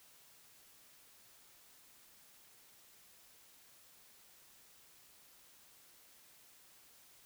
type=silence; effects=white hiss -63 dBFS RMS until 7.25 s